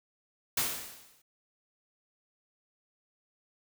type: noise with exponential decay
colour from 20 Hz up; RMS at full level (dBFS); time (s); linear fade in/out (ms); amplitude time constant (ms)
white; -27; 0.57-1.22; 5; 140
effects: none

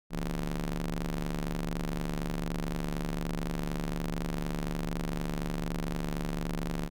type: ring-modulated tone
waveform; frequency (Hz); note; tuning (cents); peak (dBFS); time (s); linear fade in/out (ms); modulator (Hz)
sawtooth; 73.42; D2; 0; -24; 0.1-6.9; 50; 98.1
effects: none

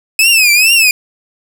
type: tone with vibrato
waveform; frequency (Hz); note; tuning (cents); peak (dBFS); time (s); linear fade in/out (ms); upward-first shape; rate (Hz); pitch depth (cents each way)
sawtooth; 2555; D#7; +45; -3; 0.19-0.91; 2; triangle; 2.3; 170
effects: none

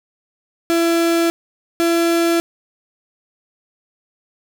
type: tone pair in turn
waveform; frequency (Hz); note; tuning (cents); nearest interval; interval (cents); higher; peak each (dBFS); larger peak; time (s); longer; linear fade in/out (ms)
35% pulse; 335.4 / 336.7; E4 / E4; +30 / +37; unison; 7; second; -12; neither; 0.7-1.3 / 1.8-2.4; neither; 0
effects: none

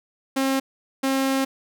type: tone bursts at uneven times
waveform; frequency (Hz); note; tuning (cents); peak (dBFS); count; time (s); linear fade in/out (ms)
sawtooth; 268.3; C4; +44; -16; 2; 0.36-0.6 / 1.03-1.45; 10
effects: none

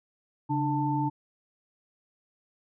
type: tone cluster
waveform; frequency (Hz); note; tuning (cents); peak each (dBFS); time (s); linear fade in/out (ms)
sine; 139.3 / 297.9 / 888; C#3 / D4 / A5; +9 / +25 / +16; -29; 0.49-1.1; 20
effects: none

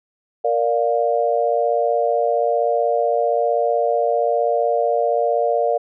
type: chord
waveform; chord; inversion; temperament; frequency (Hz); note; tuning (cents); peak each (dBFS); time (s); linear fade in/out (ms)
sine; Bb major; none; equal with one note detuned; 466.2 / 587.3 / 702.9; Bb4 / D5 / F5; 0 / 0 / +11; -20; 0.44-5.78; 10
effects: none

